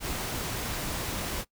pink noise, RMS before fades -33 dBFS, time 0-1.45 s, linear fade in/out 50 ms, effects noise-tail reverb RT60 0.1 s tail -20 dB re dry

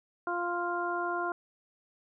harmonic tone, 349.2 Hz, F4, in tune, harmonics 1 / 2 / 3 / 4, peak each -35 / -35 / -35 / -35 dBFS, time 0.27-1.32 s, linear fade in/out 2 ms, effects none

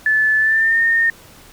sine tone with pitch glide, 1739 to 1830.7 Hz, A6 to A#6, -21 to -32 cents, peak -12 dBFS, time 0.06-1.1 s, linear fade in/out 2 ms, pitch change +89 cents, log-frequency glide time 0.38-0.8 s, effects pink hiss -44 dBFS RMS until 1.52 s

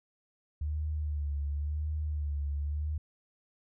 sine tone with vibrato, 74.1 Hz, D2, 16 cents sharp, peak -30 dBFS, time 0.61-2.98 s, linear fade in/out 5 ms, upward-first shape sine, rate 0.94 Hz, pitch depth 59 cents each way, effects none

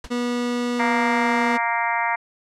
pink noise with exponential decay, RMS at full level -30 dBFS, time 0.04-0.13 s, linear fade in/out 5 ms, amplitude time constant 19 ms
30% pulse tone with pitch glide, 242.8 to 241.1 Hz, B3 to B3, -29 to -41 cents, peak -19 dBFS, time 0.1-1.58 s, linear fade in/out 20 ms, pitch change -12 cents, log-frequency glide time 0.78-1.33 s
harmonic tone, 233.1 Hz, A#3, in tune, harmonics 3 / 4 / 5 / 6 / 7 / 8 / 9 / 10, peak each -28 / -23 / -31 / -32 / -32 / -29 / -27 / -34 dBFS, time 0.79-2.16 s, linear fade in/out 10 ms
effects low-pass 7000 Hz 12 dB/octave

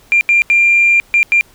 sine tone bursts at uneven times, 2386 Hz, D7, 27 cents sharp, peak -6 dBFS, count 5, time 0.12-0.21 / 0.29-0.42 / 0.5-1 / 1.14-1.23 / 1.32-1.41 s, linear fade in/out 0 ms, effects tanh soft clip ceiling -2 dBFS + pink hiss -47 dBFS RMS until 1.54 s

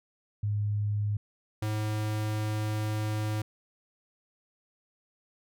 sine / square tone pair in turn, 103.83 / 107.18 Hz, G#2 / A2, 0 / -45 cents, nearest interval minor second, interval 55 cents, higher second, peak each -26 / -29 dBFS, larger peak first, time 0.43-1.17 / 1.62-3.42 s, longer second, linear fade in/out 5 ms, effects none

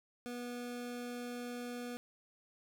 25% pulse tone, 243.3 Hz, B3, 26 cents flat, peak -37 dBFS, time 0.26-1.97 s, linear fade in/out 0 ms, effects none

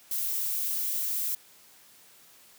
violet noise, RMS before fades -30 dBFS, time 0.11-1.35 s, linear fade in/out 5 ms, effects white hiss -56 dBFS RMS until 2.58 s + high-pass 100 Hz 12 dB/octave

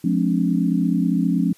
sine chord, D half-diminished seventh, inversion first, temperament just, 176.2 / 211.4 / 264.3 / 293.7 Hz, F3 / Ab3 / C4 / D4, +16 / +31 / +18 / 0 cents, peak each -20 / -23 / -22 / -25 dBFS, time 0.04-1.53 s, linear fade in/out 5 ms, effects white hiss -54 dBFS RMS until 1.57 s + resampled to 32000 Hz

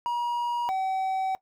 triangle tone pair in turn, 956 / 762.3 Hz, A#5 / G5, +43 / -49 cents, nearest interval major third, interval 392 cents, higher first, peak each -23 dBFS, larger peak neither, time 0.06-0.69 / 0.69-1.35 s, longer second, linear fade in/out 0 ms, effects noise-tail reverb RT60 0.1 s tail -19 dB re dry

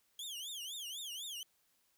sawtooth tone with vibrato, 3223 Hz, G7, 47 cents sharp, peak -39 dBFS, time 0.19-1.43 s, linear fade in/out 2 ms, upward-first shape triangle, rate 4 Hz, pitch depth 260 cents each way, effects white hiss -75 dBFS RMS until 1.97 s

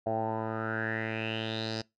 10% pulse tone with low-pass filter sweep, 111.1 Hz, A2, 17 cents sharp, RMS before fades -33 dBFS, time 0.06-1.82 s, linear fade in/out 10 ms, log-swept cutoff 690 to 5000 Hz, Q 6.7, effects noise-tail reverb RT60 0.2 s tail -23 dB re dry

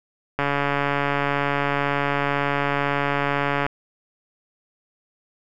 click train, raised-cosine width 0.5 ms, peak -7 dBFS, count 466, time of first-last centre 0.39-3.665 s, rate 142 Hz, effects none

